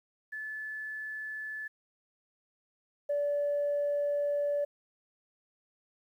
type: tone pair in turn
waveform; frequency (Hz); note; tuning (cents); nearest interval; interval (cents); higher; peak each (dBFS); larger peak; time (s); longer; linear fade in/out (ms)
sine; 1733 / 578.3; A6 / D5; -27 / -27; octave + perfect fifth; 1900; first; -36 / -26; second; 0.32-1.68 / 3.09-4.65; second; 10
effects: tanh soft clip ceiling -24 dBFS + 11-bit